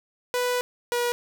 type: tone pair in turn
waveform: sawtooth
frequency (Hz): 493.9 / 482.1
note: B4 / B4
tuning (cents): 0 / -42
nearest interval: unison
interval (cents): 42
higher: first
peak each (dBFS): -19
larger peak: neither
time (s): 0.34-0.61 / 0.92-1.12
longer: first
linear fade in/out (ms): 0
effects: none